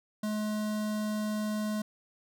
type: tone with notch filter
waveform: square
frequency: 212.6 Hz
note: G#3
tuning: 41 cents sharp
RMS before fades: -32 dBFS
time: 0.23-1.82 s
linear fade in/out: 5 ms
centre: 2400 Hz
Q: 2
effects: none